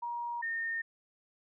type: tone pair in turn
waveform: sine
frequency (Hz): 949 / 1828.1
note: A#5 / A#6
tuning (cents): +31 / -34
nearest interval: major seventh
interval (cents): 1135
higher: second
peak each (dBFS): -34 / -32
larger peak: second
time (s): 0.02-0.42 / 0.42-0.82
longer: neither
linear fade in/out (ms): 10
effects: none